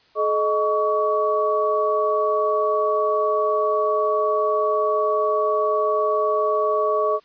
sine tone cluster, 428.6 / 621 / 1128 Hz, A4 / D#5 / C#6, -45 / -3 / +30 cents, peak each -22 dBFS, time 0.15-7.2 s, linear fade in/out 50 ms, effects white hiss -57 dBFS RMS until 7.24 s + resampled to 11025 Hz

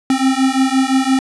square beating tone pair, 261.6 / 267.4 Hz, C4 / C4, 0 / +38 cents, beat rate 5.8 Hz, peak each -16 / -16 dBFS, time 0.1-1.19 s, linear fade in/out 2 ms, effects resampled to 24000 Hz

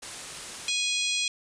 white noise, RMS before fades -38 dBFS, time 0.02-0.7 s, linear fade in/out 10 ms
harmonic tone, 829 Hz, G#5, 3 cents flat, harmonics 3 / 4 / 5 / 6 / 7 / 8 / 9 / 10, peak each -30 / -30 / -32 / -39 / -35 / -42 / -37 / -38 dBFS, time 0.68-1.28 s, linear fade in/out 2 ms
effects resampled to 22050 Hz

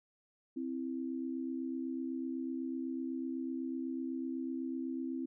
sine tone pair together, 261.6 / 329.6 Hz, C4 / E4, 0 / 0 cents, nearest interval major third, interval 400 cents, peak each -37 / -40 dBFS, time 0.56-5.26 s, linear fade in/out 10 ms, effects none

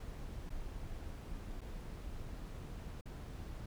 brown noise with dropouts, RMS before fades -45 dBFS, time 0-3.66 s, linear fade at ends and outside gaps 5 ms, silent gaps 0.495-0.502 / 1.609-1.614 / 3.011-3.056 s, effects none

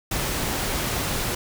pink noise, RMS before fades -26 dBFS, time 0.11-1.35 s, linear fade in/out 5 ms, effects none

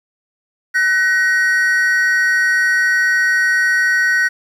triangle tone pair together, 1504 / 1890.1 Hz, F#6 / A#6, +28 / +23 cents, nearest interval major third, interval 395 cents, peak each -13 dBFS, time 0.74-4.29 s, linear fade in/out 20 ms, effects 8-bit

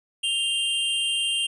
square tone pair together, 2799 / 3163 Hz, F7 / G7, +3 / +15 cents, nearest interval major second, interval 212 cents, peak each -26 dBFS, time 0.23-1.47 s, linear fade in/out 10 ms, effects resampled to 24000 Hz

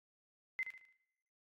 sine tone with echo, 2058 Hz, C7, 29 cents flat, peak -34 dBFS, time 0.59-0.63 s, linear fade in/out 0 ms, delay 74 ms, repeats 4, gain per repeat -8 dB, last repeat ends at 0.926 s, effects noise-tail reverb RT60 0.9 s tail -21 dB re dry + AAC 48 kbps

